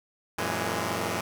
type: tone cluster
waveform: 5% pulse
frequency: 91.4 / 115 / 166 / 207.4 Hz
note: F#2 / A#2 / E3 / G#3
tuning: -21 / -23 / +12 / -2 cents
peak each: -22 dBFS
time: 0.38-1.21 s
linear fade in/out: 5 ms
effects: none